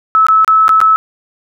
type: tone with dropouts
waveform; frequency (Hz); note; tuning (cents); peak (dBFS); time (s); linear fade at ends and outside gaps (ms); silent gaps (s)
sine; 1301; E6; -23; -5; 0.15-0.96; 0; 0.267-0.285 / 0.446-0.478 / 0.681-0.692 / 0.804-0.814
effects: none